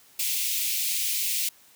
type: high-pass noise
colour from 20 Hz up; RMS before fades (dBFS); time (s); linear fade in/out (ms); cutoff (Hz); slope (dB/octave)
white; -27; 0.19-1.49; 5; 2200; 48
effects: white hiss -56 dBFS RMS until 1.75 s + high-pass 80 Hz 12 dB/octave

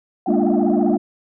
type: tone with vibrato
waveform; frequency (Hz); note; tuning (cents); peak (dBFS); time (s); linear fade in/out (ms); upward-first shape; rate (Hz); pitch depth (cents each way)
sine; 695; F5; -9; -23; 0.26-0.97; 2; triangle; 15; 260
type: chord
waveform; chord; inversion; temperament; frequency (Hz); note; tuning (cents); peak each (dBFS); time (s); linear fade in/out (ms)
sine; Bb dominant seventh; third; equal; 207.7 / 233.1 / 293.7 / 349.2; Ab3 / Bb3 / D4 / F4; 0 / 0 / 0 / 0; -19; 0.27-0.98; 20
effects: tanh soft clip ceiling -7 dBFS

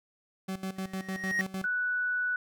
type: tone with tremolo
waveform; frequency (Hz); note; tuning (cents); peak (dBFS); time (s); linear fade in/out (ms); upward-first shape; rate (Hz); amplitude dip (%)
40% pulse; 190; F#3; +46; -31; 0.48-1.66; 10; square; 6.6; 80
type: tone with exponential growth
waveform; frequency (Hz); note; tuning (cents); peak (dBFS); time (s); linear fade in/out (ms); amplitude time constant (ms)
triangle; 1875; A#6; +10; -22; 0.76-1.41; 0; 140
type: tone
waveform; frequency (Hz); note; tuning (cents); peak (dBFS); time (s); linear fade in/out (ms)
sine; 1480; F#6; 0; -27; 1.64-2.36; 2
effects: none

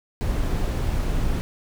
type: noise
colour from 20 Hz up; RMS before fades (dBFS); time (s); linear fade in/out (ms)
brown; -23; 0.21-1.41; 0
effects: none

